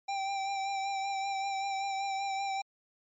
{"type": "tone with vibrato", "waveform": "square", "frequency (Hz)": 784, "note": "G5", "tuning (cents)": 0, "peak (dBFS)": -32, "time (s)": [0.08, 2.62], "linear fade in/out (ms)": 10, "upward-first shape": "sine", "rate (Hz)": 5.2, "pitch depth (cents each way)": 26, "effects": ["MP3 32 kbps"]}